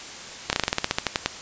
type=slowing click train; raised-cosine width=0.2 ms; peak=-3 dBFS; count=14; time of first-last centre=0.5-1.26 s; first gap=29 ms; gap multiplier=1.11; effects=white hiss -38 dBFS RMS until 1.41 s + resampled to 16000 Hz